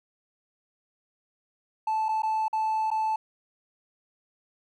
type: tone with dropouts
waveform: triangle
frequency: 875 Hz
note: A5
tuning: 10 cents flat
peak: -21 dBFS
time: 1.87-3.16 s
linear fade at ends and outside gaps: 5 ms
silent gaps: 2.085-2.089 / 2.221-2.232 / 2.482-2.529 / 2.904-2.913 s
effects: tanh soft clip ceiling -19 dBFS